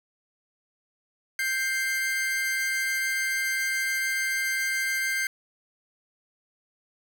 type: tone pair together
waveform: 45% pulse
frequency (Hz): 1574 / 2101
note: G6 / C7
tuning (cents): +7 / +7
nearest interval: perfect fourth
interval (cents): 500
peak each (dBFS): -28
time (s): 1.39-5.27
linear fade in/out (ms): 2
effects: none